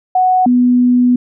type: tone pair in turn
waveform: sine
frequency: 740 / 246.9 Hz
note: F#5 / B3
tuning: 0 / 0 cents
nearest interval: octave + perfect fifth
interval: 1900 cents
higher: first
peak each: -8 / -7 dBFS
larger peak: second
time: 0.15-0.46 / 0.46-1.16 s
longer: second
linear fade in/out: 5 ms
effects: none